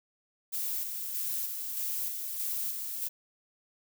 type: noise with tremolo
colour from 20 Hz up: violet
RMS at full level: -33 dBFS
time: 0.52-3.09 s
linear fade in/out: 20 ms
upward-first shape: square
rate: 1.6 Hz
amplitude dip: 35%
effects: none